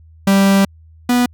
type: tone pair in turn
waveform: 45% pulse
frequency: 196 / 245.3 Hz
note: G3 / B3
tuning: 0 / -12 cents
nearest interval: major third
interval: 388 cents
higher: second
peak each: -9 / -11 dBFS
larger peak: first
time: 0.27-0.65 / 1.09-1.26 s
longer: first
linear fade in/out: 5 ms
effects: added 80 Hz sine -41 dBFS peak until 1.33 s